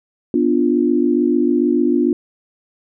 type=chord; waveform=sine; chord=B diminished; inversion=none; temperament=equal; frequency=246.9 / 293.7 / 349.2 Hz; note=B3 / D4 / F4; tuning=0 / 0 / 0 cents; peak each=-17 dBFS; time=0.34-2.13 s; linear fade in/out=2 ms; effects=none